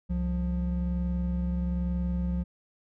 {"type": "tone pair together", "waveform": "triangle", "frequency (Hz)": [66.13, 177.3], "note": ["C2", "F3"], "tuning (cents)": [19, 26], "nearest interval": "octave + perfect fourth", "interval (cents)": 1707, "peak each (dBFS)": -27, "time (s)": [0.09, 2.44], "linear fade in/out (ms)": 20, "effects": []}